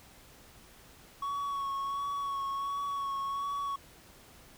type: tone with vibrato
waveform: triangle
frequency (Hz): 1114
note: C#6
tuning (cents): +8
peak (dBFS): -30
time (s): 1.22-3.76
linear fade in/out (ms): 5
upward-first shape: sine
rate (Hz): 1.4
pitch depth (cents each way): 24
effects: pink hiss -56 dBFS RMS until 4.57 s

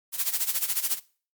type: noise with tremolo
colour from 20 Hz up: blue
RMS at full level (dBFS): -24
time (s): 0.12-1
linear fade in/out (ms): 50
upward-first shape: sine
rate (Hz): 14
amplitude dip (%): 80
effects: noise-tail reverb RT60 0.4 s tail -20 dB re dry + MP3 96 kbps

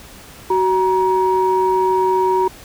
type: tone pair together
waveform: sine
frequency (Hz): 374.6 / 946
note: F#4 / A#5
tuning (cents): +21 / +25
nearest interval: octave + major third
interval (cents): 1604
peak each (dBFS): -15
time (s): 0.5-2.48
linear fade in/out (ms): 5
effects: tanh soft clip ceiling -6 dBFS + pink hiss -40 dBFS RMS until 2.64 s

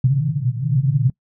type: band-pass noise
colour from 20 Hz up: white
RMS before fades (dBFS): -18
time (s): 0.04-1.1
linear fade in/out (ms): 5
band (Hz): 120 to 150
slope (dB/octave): 96
effects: noise-tail reverb RT60 0.1 s tail -24 dB re dry

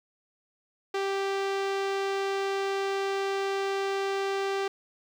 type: tone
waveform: sawtooth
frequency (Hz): 392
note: G4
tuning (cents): 0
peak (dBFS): -23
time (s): 0.94-4.68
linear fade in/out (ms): 5
effects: low-pass 5000 Hz 12 dB/octave + 10-bit

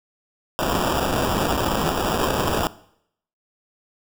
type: noise with sample-and-hold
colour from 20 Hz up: white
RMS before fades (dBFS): -22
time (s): 0.59-2.67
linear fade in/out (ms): 0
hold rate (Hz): 2100
effects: noise-tail reverb RT60 0.7 s tail -19 dB re dry

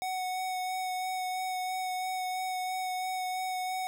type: tone with vibrato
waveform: square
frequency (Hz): 742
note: F#5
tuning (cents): +5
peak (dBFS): -32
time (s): 0.02-3.87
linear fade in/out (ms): 0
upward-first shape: sine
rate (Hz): 3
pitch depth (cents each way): 13
effects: none

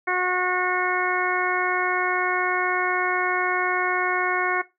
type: harmonic tone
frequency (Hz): 363.9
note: F#4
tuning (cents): -29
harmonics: 1 / 2 / 3 / 4 / 5 / 6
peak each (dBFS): -28 / -28 / -28 / -28 / -28 / -28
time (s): 0.07-4.62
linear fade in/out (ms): 10
effects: noise-tail reverb RT60 0.2 s tail -17 dB re dry

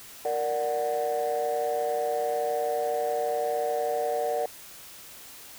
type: chord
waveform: sine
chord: Bb augmented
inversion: none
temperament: equal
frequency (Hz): 466.2 / 587.3 / 740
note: Bb4 / D5 / F#5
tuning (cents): 0 / 0 / 0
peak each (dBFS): -28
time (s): 0.25-4.46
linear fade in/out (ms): 2
effects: tanh soft clip ceiling -20 dBFS + white hiss -46 dBFS RMS until 5.58 s

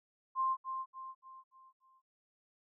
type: tone with echo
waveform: sine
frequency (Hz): 1052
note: C6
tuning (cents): +9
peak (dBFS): -29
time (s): 0.35-0.57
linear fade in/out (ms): 50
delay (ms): 290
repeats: 5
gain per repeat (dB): -7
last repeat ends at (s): 2.02
effects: none

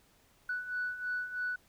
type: beating tone pair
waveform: sine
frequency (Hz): 1480 / 1483.1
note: F#6 / F#6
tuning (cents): 0 / +4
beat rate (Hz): 3.1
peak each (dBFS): -39 / -34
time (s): 0.49-1.56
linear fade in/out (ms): 5
effects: tanh soft clip ceiling -27 dBFS + pink hiss -66 dBFS RMS until 1.68 s

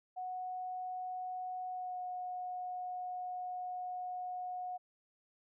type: tone with pitch glide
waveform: sine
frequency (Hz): 736 to 728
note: F#5 to F#5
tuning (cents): -9 to -28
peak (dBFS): -38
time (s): 0.16-4.78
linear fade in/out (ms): 20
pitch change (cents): -19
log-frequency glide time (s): 1.7-1.99
effects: none

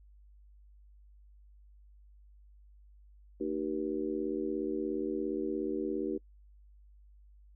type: harmonic tone with a mistuned harmonic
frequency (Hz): 77.1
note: D#2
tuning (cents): -15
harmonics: 3 / 4 / 5 / 6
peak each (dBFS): -40 / -35 / -35 / -40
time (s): 3.4-6.18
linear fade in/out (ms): 10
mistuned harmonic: 6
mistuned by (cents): +69
effects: noise-tail reverb RT60 0.1 s tail -26 dB re dry + added 50 Hz sine -55 dBFS peak until 7.55 s

